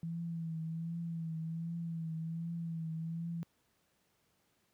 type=tone with vibrato; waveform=sine; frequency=164.81 Hz; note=E3; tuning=in tune; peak=-36 dBFS; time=0.03-3.43 s; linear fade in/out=0 ms; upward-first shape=triangle; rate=1.3 Hz; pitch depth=49 cents each way; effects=pink hiss -75 dBFS RMS until 4.73 s + high-pass 80 Hz 12 dB/octave